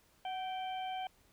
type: harmonic tone with a mistuned harmonic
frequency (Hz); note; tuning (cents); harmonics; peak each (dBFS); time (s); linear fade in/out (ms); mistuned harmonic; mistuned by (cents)
780; G5; -9; 1 / 2 / 3 / 4; -37 / -53 / -50 / -48; 0.25-1.07; 2; 1; -73
effects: pink hiss -68 dBFS RMS until 1.32 s